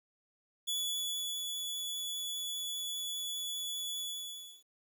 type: tone with ADSR envelope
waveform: sawtooth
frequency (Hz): 3421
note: A7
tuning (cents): -49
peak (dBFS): -29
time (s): 0.67-4.64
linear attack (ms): 17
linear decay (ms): 730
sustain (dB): -4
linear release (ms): 630
effects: 11-bit